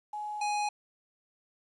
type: tone pair in turn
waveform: sine / square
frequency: 841 / 832.3 Hz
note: G#5 / G#5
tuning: +22 / +4 cents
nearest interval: unison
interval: 18 cents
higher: first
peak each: -34 / -29 dBFS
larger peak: second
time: 0.13-0.41 / 0.41-0.69 s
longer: neither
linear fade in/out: 5 ms
effects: resampled to 22050 Hz + 10-bit